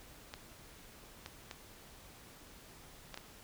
clicks, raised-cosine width 0.2 ms, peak -26 dBFS, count 5, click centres 0.339 / 1.261 / 1.512 / 3.143 / 3.175 s, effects pink hiss -56 dBFS RMS until 3.43 s

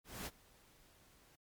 pink noise with ADSR envelope, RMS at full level -43 dBFS, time 0.04-1.36 s, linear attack 220 ms, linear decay 42 ms, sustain -23 dB, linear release 11 ms, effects MP3 96 kbps

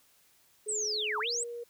sine tone with pitch glide, 425 to 474.3 Hz, G#4 to A#4, +40 to +30 cents, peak -37 dBFS, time 0.66-1.64 s, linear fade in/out 10 ms, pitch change +190 cents, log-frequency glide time 1.21-1.27 s
sine linear two-way sweep, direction down then up, 8372 to 858 to 8372 Hz, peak -30 dBFS, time 0.68-1.44 s, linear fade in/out 10 ms, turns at 1.19 s
effects white hiss -65 dBFS RMS until 1.69 s

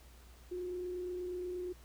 sine tone with frequency modulation, 360 Hz, F#4, 47 cents flat, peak -37 dBFS, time 0.51-1.73 s, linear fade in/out 10 ms, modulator 28.4 Hz, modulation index 0.23, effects added 60 Hz sine -55 dBFS peak until 1.84 s + pink hiss -62 dBFS RMS until 1.84 s

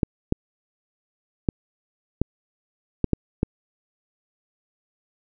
clicks, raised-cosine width 3 ms, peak -6 dBFS, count 7, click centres 0.032 / 0.324 / 1.488 / 2.216 / 3.043 / 3.133 / 3.431 s, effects none

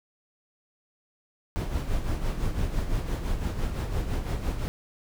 brown noise with tremolo, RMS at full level -26 dBFS, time 1.56-4.68 s, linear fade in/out 0 ms, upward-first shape sine, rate 5.9 Hz, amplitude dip 55%, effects none

